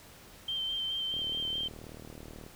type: tone with vibrato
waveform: sine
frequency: 3131 Hz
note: G7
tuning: 3 cents flat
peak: -31 dBFS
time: 0.48-1.68 s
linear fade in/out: 5 ms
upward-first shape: square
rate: 4.7 Hz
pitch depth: 14 cents each way
type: click train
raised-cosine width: 2 ms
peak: -33 dBFS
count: 52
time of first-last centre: 1.14-2.465 s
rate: 38.5 Hz
effects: pink hiss -53 dBFS RMS until 2.55 s